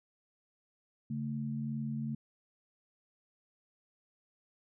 sine tone pair together, 140.3 / 222.7 Hz, C#3 / A3, +21 / +21 cents, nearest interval minor sixth, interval 800 cents, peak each -37 / -36 dBFS, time 1.1-2.15 s, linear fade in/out 5 ms, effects none

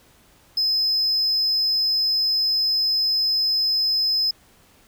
triangle tone, 5100 Hz, D#8, 42 cents sharp, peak -17 dBFS, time 0.57-4.31 s, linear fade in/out 5 ms, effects pink hiss -55 dBFS RMS until 4.87 s

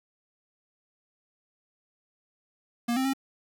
square tone with pitch steps, 237 / 262.6 / 269.4 Hz, A#3 / C4 / C#4, +29 / +6 / -49 cents, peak -25 dBFS, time 2.88-3.135 s, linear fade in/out 10 ms, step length 85 ms, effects 9-bit

